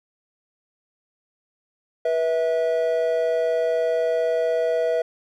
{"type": "tone pair together", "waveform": "triangle", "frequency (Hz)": [486.8, 650.9], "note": ["B4", "E5"], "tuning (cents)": [-25, -22], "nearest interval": "perfect fourth", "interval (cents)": 503, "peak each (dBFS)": -20, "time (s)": [2.05, 5.02], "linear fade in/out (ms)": 5, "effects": []}